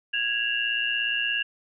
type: tone cluster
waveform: sine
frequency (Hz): 1654 / 2728 / 2845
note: G#6 / F7 / F7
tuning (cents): -8 / -41 / +31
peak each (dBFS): -28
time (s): 0.13-1.43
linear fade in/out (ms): 10
effects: none